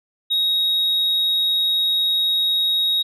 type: tone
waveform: sine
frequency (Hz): 3778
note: A#7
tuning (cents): +22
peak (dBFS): -14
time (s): 0.3-3.03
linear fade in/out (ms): 20
effects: tanh soft clip ceiling -15 dBFS